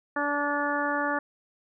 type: harmonic tone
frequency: 289.5 Hz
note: D4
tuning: 25 cents flat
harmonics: 1 / 2 / 3 / 4 / 5 / 6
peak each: -32 / -32 / -32 / -32 / -32 / -32 dBFS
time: 0.16-1.19 s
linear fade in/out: 5 ms
effects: none